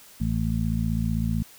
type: harmonic tone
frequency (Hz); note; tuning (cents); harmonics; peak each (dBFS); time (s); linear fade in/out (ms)
55.7; A1; +22; 1 / 2 / 3 / 4; -28 / -28 / -28 / -28; 0.2-1.43; 10
effects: white hiss -50 dBFS RMS until 1.58 s

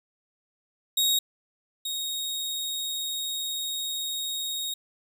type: tone pair in turn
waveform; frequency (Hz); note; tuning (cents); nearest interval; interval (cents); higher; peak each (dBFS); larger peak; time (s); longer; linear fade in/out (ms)
sawtooth; 3767 / 3753; A#7 / A#7; +17 / +11; unison; 6; first; -18 / -26; first; 0.97-1.19 / 1.85-4.74; second; 5
effects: none

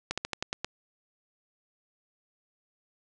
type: slowing click train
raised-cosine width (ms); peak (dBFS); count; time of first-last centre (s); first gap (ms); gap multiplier
0.2; -13; 7; 0.11-0.646; 66; 1.12
effects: resampled to 22050 Hz + 7-bit

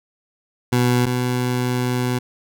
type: tone pair in turn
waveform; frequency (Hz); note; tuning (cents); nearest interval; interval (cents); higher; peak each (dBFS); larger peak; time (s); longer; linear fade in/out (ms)
20% pulse; 123.3 / 124.52; B2 / B2; -2 / +15; unison; 17; second; -10 / -14; first; 0.72-1.06 / 1.06-2.19; second; 10
effects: none

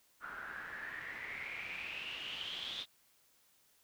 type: noise with low-pass filter sweep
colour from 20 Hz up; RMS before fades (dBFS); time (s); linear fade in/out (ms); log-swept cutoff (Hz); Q
white; -44; 0.2-2.86; 50; 1400 to 3600; 9
effects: white hiss -70 dBFS RMS until 3.83 s

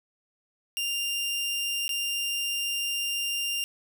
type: tone with dropouts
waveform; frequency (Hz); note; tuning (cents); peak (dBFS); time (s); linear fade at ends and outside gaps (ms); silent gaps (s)
sawtooth; 2794; F7; 0; -24; 0.77-3.64; 0; 1.88-1.892
effects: none

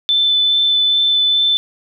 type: tone with vibrato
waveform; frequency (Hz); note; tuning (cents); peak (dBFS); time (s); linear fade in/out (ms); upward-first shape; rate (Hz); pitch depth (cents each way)
sine; 3520; A7; 0; -11; 0.09-1.57; 0; sine; 2.4; 8
effects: none

